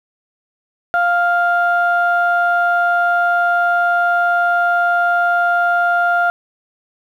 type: tone pair together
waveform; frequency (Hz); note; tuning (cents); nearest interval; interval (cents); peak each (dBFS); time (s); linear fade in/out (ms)
sine; 699.5 / 1399; F5 / F6; +3 / +3; octave; 1200; -14; 0.94-6.3; 0
effects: tanh soft clip ceiling -6 dBFS + 8-bit